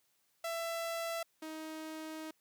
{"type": "tone pair in turn", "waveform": "sawtooth", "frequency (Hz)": [667, 314.8], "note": ["E5", "D#4"], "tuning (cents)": [20, 20], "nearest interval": "octave + minor second", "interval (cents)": 1300, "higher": "first", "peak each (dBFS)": [-32, -38], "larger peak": "first", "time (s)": [[0.44, 1.23], [1.42, 2.31]], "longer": "second", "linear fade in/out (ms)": 5, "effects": ["white hiss -75 dBFS RMS until 2.4 s", "high-pass 80 Hz 12 dB/octave"]}